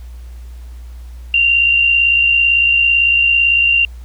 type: tone with amplitude modulation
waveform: sine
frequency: 2772 Hz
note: F7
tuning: 14 cents flat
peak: -7 dBFS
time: 1.34-3.85 s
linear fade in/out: 2 ms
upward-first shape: sine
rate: 57.9 Hz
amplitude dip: 45%
effects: added 60 Hz sine -29 dBFS peak until 4.04 s + pink hiss -50 dBFS RMS until 4.04 s